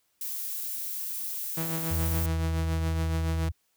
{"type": "noise", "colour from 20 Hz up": "violet", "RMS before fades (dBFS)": -34, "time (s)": [0.21, 2.26], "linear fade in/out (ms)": 2}
{"type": "tone with tremolo", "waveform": "sawtooth", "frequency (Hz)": 162.5, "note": "E3", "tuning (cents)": -24, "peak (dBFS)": -25, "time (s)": [1.57, 3.49], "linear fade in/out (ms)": 5, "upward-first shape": "triangle", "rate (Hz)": 7.1, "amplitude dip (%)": 50}
{"type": "tone with pitch glide", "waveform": "sine", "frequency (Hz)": [81.3, 80.79], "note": ["E2", "E2"], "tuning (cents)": [-23, -34], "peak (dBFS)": -26, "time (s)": [1.9, 3.52], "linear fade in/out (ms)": 20, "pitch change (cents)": -11, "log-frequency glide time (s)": [3.17, 3.24]}
{"effects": ["white hiss -72 dBFS RMS until 3.76 s"]}